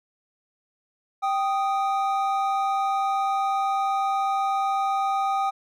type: tone pair together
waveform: triangle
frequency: 783 / 1242.9 Hz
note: G5 / D#6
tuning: -2 / -2 cents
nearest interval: minor sixth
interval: 800 cents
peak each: -21 / -25 dBFS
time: 1.22-5.51 s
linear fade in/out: 20 ms
effects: none